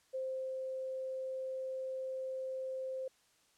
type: tone with ADSR envelope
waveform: sine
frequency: 523.3 Hz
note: C5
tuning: in tune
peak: -35 dBFS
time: 0.13-3.08 s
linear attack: 20 ms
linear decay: 390 ms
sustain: -2 dB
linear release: 4 ms
effects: white hiss -70 dBFS RMS until 3.57 s + low-pass 9000 Hz 12 dB/octave